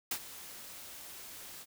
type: noise with ADSR envelope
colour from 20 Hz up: white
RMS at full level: -33 dBFS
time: 0.11-1.66 s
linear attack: 4 ms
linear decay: 68 ms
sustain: -15 dB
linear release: 47 ms
effects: none